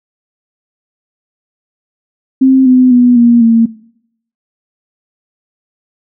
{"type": "tone with pitch steps", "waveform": "sine", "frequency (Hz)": [263.7, 254.4, 245.5, 236.8, 228.5], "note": ["C4", "C4", "B3", "A#3", "A#3"], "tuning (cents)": [14, -48, -10, 27, -34], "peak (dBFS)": -3, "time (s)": [2.41, 3.66], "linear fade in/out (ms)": 10, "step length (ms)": 250, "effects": ["noise-tail reverb RT60 0.7 s tail -20 dB re dry"]}